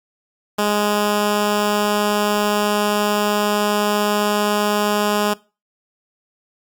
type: tone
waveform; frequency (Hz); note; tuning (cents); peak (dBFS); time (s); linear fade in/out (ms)
10% pulse; 207.7; G#3; 0; -8; 0.58-5.34; 10
effects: noise-tail reverb RT60 0.3 s tail -21 dB re dry + Opus 48 kbps